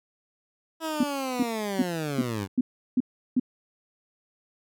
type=linear sweep; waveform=15% pulse; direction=down; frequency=326.5 to 92.3 Hz; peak=-22 dBFS; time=0.8-2.48 s; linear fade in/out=50 ms
type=tone bursts; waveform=sine; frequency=251.9 Hz; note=B3; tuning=34 cents sharp; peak=-18 dBFS; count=7; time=1-3.398 s; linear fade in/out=5 ms; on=34 ms; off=360 ms
effects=none